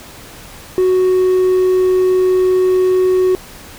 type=tone; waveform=triangle; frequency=370 Hz; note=F#4; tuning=in tune; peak=-7 dBFS; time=0.78-3.35 s; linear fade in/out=0 ms; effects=tanh soft clip ceiling -3 dBFS + pink hiss -36 dBFS RMS until 3.78 s